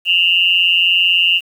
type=tone with amplitude modulation; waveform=sine; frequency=2800 Hz; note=F7; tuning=4 cents sharp; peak=-6 dBFS; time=0.05-1.41 s; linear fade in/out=50 ms; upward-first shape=sine; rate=178 Hz; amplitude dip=90%; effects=7-bit